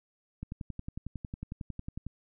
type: click train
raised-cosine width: 5 ms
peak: -25 dBFS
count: 19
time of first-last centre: 0.43-2.066 s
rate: 11 Hz
effects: none